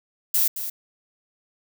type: noise with echo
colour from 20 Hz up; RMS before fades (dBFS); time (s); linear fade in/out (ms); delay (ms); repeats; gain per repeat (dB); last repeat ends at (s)
violet; -20; 0.34-0.48; 5; 220; 1; -10; 0.7
effects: none